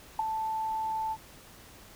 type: tone with ADSR envelope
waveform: sine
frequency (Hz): 880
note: A5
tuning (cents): 0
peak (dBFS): -22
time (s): 0.19-1.17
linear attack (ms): 4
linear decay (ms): 13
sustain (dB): -7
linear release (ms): 50
effects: pink hiss -52 dBFS RMS until 1.95 s